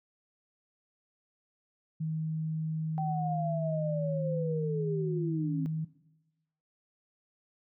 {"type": "tone", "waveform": "sine", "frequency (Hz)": 158.1, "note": "D#3", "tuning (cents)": 28, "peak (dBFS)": -30, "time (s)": [2, 5.85], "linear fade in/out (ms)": 10}
{"type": "linear sweep", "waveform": "sine", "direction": "down", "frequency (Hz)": [776, 261.6], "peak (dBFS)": -32, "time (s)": [2.98, 5.66], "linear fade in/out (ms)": 0}
{"effects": ["noise-tail reverb RT60 1.0 s tail -19 dB re dry"]}